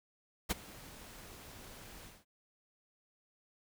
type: noise with ADSR envelope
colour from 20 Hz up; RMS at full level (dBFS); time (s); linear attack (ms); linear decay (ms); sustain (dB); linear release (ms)
pink; -31; 0.49-2.25; 20; 23; -21; 210
effects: none